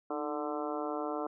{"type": "harmonic tone with a mistuned harmonic", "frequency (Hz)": 147.8, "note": "D3", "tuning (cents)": 11, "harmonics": [2, 3, 4, 5, 6, 7, 8, 9], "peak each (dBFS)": [-38, -39, -40, -40, -46, -43, -46, -44], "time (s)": [0.1, 1.27], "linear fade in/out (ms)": 5, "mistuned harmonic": 2, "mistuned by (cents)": 65, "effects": []}